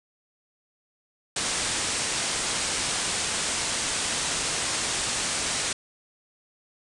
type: low-pass noise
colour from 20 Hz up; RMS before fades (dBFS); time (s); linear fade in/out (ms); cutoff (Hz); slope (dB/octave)
white; -28; 1.36-5.73; 5; 9500; 96
effects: none